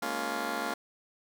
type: chord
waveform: 10% pulse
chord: Bb minor seventh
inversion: third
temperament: just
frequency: 209.8 / 233.1 / 279.7 / 349.6 Hz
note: Ab3 / Bb3 / Db4 / F4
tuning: +18 / 0 / +16 / +2 cents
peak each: -33 / -29 / -29 / -30 dBFS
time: 0.02-0.74 s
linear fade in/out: 5 ms
effects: none